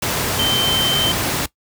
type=tone in noise; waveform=sine; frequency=3102 Hz; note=G7; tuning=19 cents flat; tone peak=-16 dBFS; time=0.39-1.12 s; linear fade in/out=5 ms; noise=pink; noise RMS=-20 dBFS; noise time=0.02-1.46 s; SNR=+1 dB; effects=noise-tail reverb RT60 0.1 s tail -19 dB re dry + high-pass 80 Hz 12 dB/octave